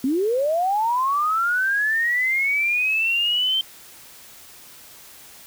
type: linear sweep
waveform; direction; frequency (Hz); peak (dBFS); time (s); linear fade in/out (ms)
sine; up; 246.9 to 3136; -18; 0.04-3.61; 2
effects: white hiss -45 dBFS RMS until 5.46 s